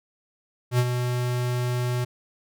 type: tone with ADSR envelope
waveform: square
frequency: 123.47 Hz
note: B2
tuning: in tune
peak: -17 dBFS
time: 0.71-2.05 s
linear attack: 78 ms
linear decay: 51 ms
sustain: -7 dB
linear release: 13 ms
effects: none